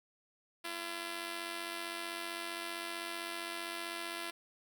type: tone with amplitude modulation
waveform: 5% pulse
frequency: 338.8 Hz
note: E4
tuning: 48 cents sharp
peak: -25 dBFS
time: 0.64-4.31 s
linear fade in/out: 10 ms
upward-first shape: sine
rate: 95.5 Hz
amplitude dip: 55%
effects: none